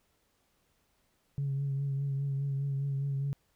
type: tone with vibrato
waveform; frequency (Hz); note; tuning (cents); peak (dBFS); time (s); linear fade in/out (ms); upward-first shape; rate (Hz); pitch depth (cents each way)
sine; 138.59; C#3; 0; -28; 1.38-3.33; 0; triangle; 4.9; 34
effects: tanh soft clip ceiling -26 dBFS + pink hiss -73 dBFS RMS until 3.55 s